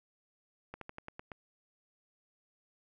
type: slowing click train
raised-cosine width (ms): 0.5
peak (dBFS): -28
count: 7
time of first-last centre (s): 0.74-1.318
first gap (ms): 73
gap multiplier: 1.11
effects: none